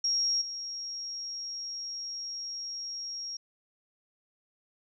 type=tone with level steps; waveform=sine; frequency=5590 Hz; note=F8; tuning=1 cent sharp; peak=-25 / -35 dBFS; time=0.04-3.37 s; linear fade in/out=5 ms; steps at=0.41 s; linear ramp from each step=10 ms; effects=none